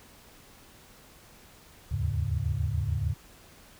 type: tone cluster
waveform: sine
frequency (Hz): 75.9 / 82.8 / 104.4 / 138.8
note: D#2 / E2 / G#2 / C#3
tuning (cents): -42 / +8 / +10 / +3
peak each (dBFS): -32 / -32 / -30 / -33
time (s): 1.91-3.14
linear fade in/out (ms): 10
effects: pink hiss -54 dBFS RMS until 3.79 s